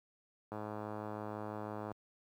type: click train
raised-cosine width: 1 ms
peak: -28 dBFS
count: 149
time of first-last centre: 0.52-1.916 s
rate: 106 Hz
effects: high-pass 80 Hz 12 dB/octave + 11-bit